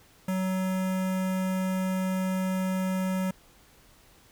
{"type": "tone with notch filter", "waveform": "square", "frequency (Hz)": 187.3, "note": "F#3", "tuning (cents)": 21, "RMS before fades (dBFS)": -28, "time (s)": [0.28, 3.31], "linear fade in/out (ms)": 5, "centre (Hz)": 4200, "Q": 1.3, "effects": ["pink hiss -58 dBFS RMS until 4.31 s"]}